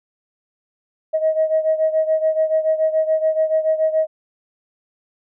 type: beating tone pair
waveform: sine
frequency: 630 / 637 Hz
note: D#5 / D#5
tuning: +21 / +41 cents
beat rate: 7 Hz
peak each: -16 / -20 dBFS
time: 1.13-4.07 s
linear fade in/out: 20 ms
effects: tanh soft clip ceiling -8 dBFS

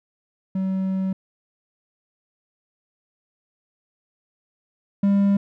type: tone pair in turn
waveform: triangle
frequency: 190 / 199.38 Hz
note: F#3 / G3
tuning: +46 / +30 cents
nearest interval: minor second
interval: 84 cents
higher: second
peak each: -19 / -13 dBFS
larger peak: second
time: 0.55-1.13 / 5.03-5.37 s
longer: first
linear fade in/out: 5 ms
effects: none

